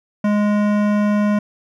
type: tone with hard clipping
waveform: sine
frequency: 207.7 Hz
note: G#3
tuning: in tune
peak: -16 dBFS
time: 0.24-1.39 s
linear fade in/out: 5 ms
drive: 16 dB
effects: none